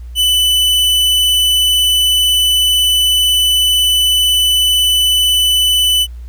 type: tone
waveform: 45% pulse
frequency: 2994 Hz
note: F#7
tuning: 20 cents sharp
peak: -9 dBFS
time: 0.15-6.07 s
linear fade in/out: 50 ms
effects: added 60 Hz sine -26 dBFS peak until 6.28 s + pink hiss -53 dBFS RMS until 6.28 s